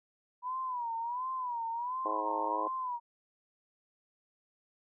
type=tone with vibrato; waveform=sine; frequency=975 Hz; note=B5; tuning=23 cents flat; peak=-33 dBFS; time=0.42-3 s; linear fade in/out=50 ms; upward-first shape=sine; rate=1.4 Hz; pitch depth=120 cents each way
type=harmonic tone; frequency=106.5 Hz; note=G#2; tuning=44 cents sharp; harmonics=3 / 4 / 5 / 6 / 7 / 8 / 9 / 10; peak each=-42 / -43 / -40 / -42 / -43 / -43 / -42 / -38 dBFS; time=2.05-2.68 s; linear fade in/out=5 ms
effects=none